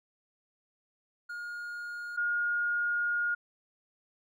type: tone pair in turn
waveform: triangle / sine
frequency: 1427 / 1427 Hz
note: F6 / F6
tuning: +37 / +37 cents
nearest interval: unison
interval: 0 cents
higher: neither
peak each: -35 / -27 dBFS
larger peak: second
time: 1.29-2.17 / 2.17-3.35 s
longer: second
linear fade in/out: 10 ms
effects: none